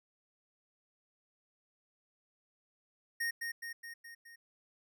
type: tone with echo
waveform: square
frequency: 1856 Hz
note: A#6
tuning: 8 cents flat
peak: -33 dBFS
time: 3.2-3.31 s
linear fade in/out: 10 ms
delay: 210 ms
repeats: 5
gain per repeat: -4 dB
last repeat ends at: 4.36 s
effects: none